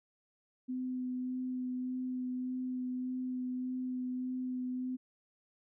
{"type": "tone with vibrato", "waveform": "sine", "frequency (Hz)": 253.6, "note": "B3", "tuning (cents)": 46, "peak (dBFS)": -34, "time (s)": [0.68, 4.97], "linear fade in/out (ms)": 20, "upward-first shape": "sine", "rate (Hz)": 1.7, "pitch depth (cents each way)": 11, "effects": []}